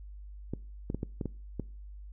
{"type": "clicks", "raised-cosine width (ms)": 3, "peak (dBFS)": -20, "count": 7, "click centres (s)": [0.536, 0.901, 0.946, 1.031, 1.212, 1.257, 1.597], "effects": ["noise-tail reverb RT60 0.4 s tail -23 dB re dry", "added 50 Hz sine -43 dBFS peak until 2.12 s"]}